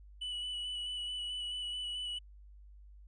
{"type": "tone with vibrato", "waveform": "triangle", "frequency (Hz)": 2960, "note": "F#7", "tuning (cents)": 0, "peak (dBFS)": -35, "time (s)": [0.21, 2.19], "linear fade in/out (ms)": 10, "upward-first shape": "square", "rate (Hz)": 4.6, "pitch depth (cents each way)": 15, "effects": ["added 50 Hz sine -52 dBFS peak until 3.07 s", "resampled to 24000 Hz"]}